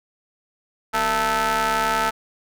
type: ring-modulated tone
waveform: sawtooth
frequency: 212.9 Hz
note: G#3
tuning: 43 cents sharp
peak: -12 dBFS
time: 0.93-2.11 s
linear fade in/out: 20 ms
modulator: 1100 Hz
effects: none